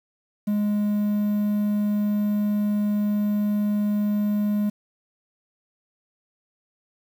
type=tone with quantisation; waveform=triangle; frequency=207.7 Hz; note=G#3; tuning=in tune; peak=-18 dBFS; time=0.47-4.7 s; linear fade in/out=10 ms; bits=8; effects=none